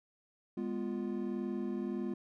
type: chord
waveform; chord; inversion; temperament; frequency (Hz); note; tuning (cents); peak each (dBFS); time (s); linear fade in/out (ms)
triangle; F diminished; first; equal with one note detuned; 205.5 / 246.9 / 349.2; Ab3 / Cb4 / F4; -18 / 0 / 0; -36 / -37 / -37; 0.57-2.14; 5
effects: none